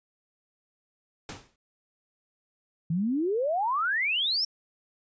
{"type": "noise with exponential decay", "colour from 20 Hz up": "pink", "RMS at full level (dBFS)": -35, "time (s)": [1.29, 1.56], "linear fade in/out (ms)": 2, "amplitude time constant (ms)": 57}
{"type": "exponential sweep", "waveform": "sine", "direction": "up", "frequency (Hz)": [155.56, 5588], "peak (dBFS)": -24, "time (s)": [2.9, 4.45], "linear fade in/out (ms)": 5}
{"effects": ["resampled to 16000 Hz"]}